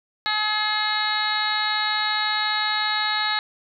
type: harmonic tone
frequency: 425.4 Hz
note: G#4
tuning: 42 cents sharp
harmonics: 2 / 3 / 4 / 5 / 6 / 7 / 8 / 9 / 10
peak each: -28 / -29 / -27 / -30 / -39 / -38 / -39 / -27 / -29 dBFS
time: 0.26-3.39 s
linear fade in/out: 0 ms
effects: none